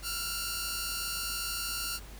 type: tone cluster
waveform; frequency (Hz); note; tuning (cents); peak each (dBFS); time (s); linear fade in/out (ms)
10% pulse; 1360 / 1420 / 4567; F6 / F6 / D8; -46 / +28 / -49; -30; 0.02-2; 50
effects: added 50 Hz sine -45 dBFS peak until 2.19 s + pink hiss -51 dBFS RMS until 2.19 s